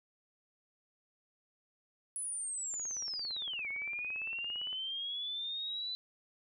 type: linear two-way sweep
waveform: sine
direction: down then up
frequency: 10260 to 2184 to 4015 Hz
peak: -36 dBFS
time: 2.16-5.95 s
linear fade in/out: 0 ms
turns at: 3.68 s
type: click train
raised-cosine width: 0.5 ms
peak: -38 dBFS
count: 36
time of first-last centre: 2.74-4.729 s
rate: 17.6 Hz
effects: none